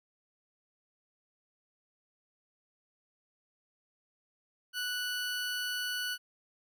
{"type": "tone", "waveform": "20% pulse", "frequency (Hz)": 1480, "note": "F#6", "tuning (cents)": 0, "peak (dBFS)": -28, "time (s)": [4.73, 6.18], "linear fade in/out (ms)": 50, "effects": []}